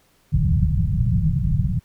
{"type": "low-pass noise", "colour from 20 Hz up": "white", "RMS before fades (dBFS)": -19, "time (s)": [0.32, 1.8], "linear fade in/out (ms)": 20, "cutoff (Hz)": 180, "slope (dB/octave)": 96, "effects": ["pink hiss -60 dBFS RMS until 1.84 s"]}